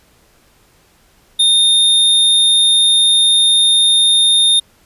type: tone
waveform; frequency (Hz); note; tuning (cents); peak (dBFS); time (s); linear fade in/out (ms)
square; 3652; A#7; -36; -9; 1.39-4.6; 10
effects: pink hiss -52 dBFS RMS until 4.85 s + resampled to 32000 Hz